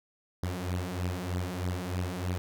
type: beating tone pair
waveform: sawtooth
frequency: 88.7 / 91.9 Hz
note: F2 / F#2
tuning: +27 / -11 cents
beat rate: 3.2 Hz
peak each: -30 dBFS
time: 0.43-2.38 s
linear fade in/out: 0 ms
effects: none